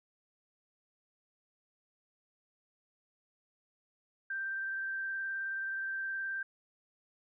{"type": "tone with vibrato", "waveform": "sine", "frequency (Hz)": 1570, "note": "G6", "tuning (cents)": 2, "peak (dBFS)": -34, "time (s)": [4.3, 6.43], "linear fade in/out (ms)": 5, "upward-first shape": "sine", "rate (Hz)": 19, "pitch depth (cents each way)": 13, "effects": []}